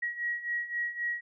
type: beating tone pair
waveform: sine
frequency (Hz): 1904 / 1907.8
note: A#6 / A#6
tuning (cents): +36 / +40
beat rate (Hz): 3.8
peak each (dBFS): -36 / -32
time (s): 0.02-1.21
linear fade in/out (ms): 10
effects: none